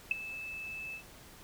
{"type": "tone with ADSR envelope", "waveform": "sine", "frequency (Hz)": 2621, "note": "E7", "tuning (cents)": -11, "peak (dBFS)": -22, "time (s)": [0.11, 1.03], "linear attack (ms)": 3, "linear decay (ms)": 13, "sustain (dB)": -17, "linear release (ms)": 89, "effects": ["pink hiss -54 dBFS RMS until 1.43 s"]}